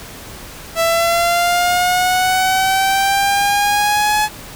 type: linear sweep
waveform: sawtooth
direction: up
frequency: 659.3 to 852 Hz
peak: -9 dBFS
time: 0.75-4.29 s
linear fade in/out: 50 ms
effects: pink hiss -34 dBFS RMS until 4.55 s